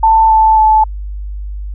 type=tone with pitch steps; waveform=sine; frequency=888 / 878.3 / 868.7 Hz; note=A5 / A5 / A5; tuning=+16 / -3 / -22 cents; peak=-5 dBFS; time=0.03-0.84 s; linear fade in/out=5 ms; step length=270 ms; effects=added 50 Hz sine -20 dBFS peak until 1.74 s